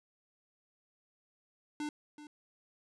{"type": "tone with echo", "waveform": "square", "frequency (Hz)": 298.4, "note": "D4", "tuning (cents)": 28, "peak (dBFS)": -36, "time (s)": [1.8, 1.89], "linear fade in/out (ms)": 2, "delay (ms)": 380, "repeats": 1, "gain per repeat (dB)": -13, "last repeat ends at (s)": 2.27, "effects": ["resampled to 22050 Hz"]}